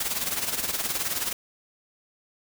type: noise with tremolo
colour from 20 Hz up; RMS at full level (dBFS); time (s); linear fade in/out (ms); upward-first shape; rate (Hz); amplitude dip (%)
white; -26; 0-1.33; 5; sine; 19; 65
effects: none